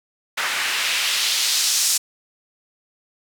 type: noise with band-pass filter sweep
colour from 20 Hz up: white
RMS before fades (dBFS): -21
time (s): 0.37-1.98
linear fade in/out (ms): 10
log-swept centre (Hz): 1600 to 6600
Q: 1.3
effects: none